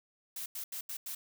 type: noise bursts at uneven times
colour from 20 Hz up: blue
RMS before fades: -40 dBFS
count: 5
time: 0.36-0.46 / 0.55-0.64 / 0.72-0.81 / 0.89-0.97 / 1.06-1.15 s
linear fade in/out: 5 ms
effects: none